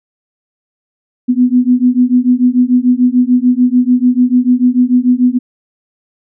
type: beating tone pair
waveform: sine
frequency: 245.4 / 252.2 Hz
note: B3 / B3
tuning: -11 / +36 cents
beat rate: 6.8 Hz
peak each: -10 dBFS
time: 1.28-5.39 s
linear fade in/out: 20 ms
effects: none